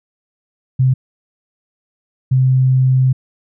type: tone bursts at uneven times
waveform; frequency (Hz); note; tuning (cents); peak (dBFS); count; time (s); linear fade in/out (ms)
sine; 130; C3; -11; -9; 2; 0.79-0.94 / 2.31-3.13; 10
effects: none